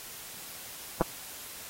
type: clicks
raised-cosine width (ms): 1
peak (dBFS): -11 / -11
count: 2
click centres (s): 1.01 / 1.016
effects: white hiss -44 dBFS RMS until 1.69 s + AAC 48 kbps